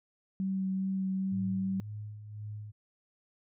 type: tone with vibrato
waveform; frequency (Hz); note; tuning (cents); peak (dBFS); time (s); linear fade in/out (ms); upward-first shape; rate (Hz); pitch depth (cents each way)
sine; 190.7; G3; -47; -29; 0.4-1.8; 0; sine; 2.5; 10
type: tone with tremolo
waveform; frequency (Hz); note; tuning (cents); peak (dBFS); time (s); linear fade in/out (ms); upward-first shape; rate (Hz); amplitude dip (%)
sine; 105.5; G#2; +28; -37; 1.31-2.72; 20; sine; 1.9; 55
effects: none